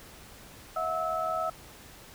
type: tone cluster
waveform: sine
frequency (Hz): 646 / 724 / 1301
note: E5 / F#5 / E6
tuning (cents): -35 / -38 / -23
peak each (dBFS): -32 / -34 / -31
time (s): 0.76-1.5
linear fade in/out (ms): 5
effects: pink hiss -50 dBFS RMS until 2.14 s